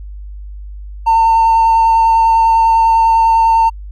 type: tone with vibrato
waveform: triangle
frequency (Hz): 905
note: A5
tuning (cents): +48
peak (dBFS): -4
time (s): 1.06-3.7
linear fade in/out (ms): 20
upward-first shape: sine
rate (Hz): 10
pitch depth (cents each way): 11
effects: tanh soft clip ceiling -3 dBFS + added 50 Hz sine -26 dBFS peak until 3.91 s